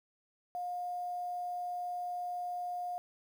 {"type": "tone with quantisation", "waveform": "sine", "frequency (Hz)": 713, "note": "F5", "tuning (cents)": 36, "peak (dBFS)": -35, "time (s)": [0.55, 2.98], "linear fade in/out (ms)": 0, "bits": 10, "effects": []}